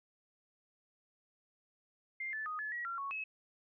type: tone with pitch steps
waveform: sine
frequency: 2104 / 1746 / 1244 / 1718 / 1916 / 1371 / 1109 / 2579 Hz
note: C7 / A6 / D#6 / A6 / A#6 / F6 / C#6 / E7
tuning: +9 / -14 / -1 / -42 / +47 / -32 / 0 / -39 cents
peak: -37 dBFS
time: 2.2-3.24 s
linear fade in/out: 5 ms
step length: 130 ms
effects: none